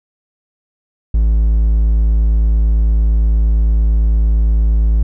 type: tone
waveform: triangle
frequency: 54.4 Hz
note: A1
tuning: 19 cents flat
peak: -7 dBFS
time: 1.14-5.03 s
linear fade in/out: 5 ms
effects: none